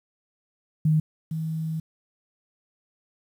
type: tone pair in turn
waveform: sine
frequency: 155.56 / 159.66 Hz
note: D#3 / D#3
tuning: 0 / +45 cents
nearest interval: unison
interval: 45 cents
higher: second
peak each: -17 / -26 dBFS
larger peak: first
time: 0.85-1 / 1.31-1.8 s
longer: second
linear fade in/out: 5 ms
effects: 9-bit